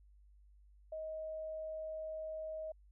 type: tone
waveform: sine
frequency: 630 Hz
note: D#5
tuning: 21 cents sharp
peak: -40 dBFS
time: 0.92-2.72 s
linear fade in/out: 5 ms
effects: added 50 Hz sine -60 dBFS peak until 2.91 s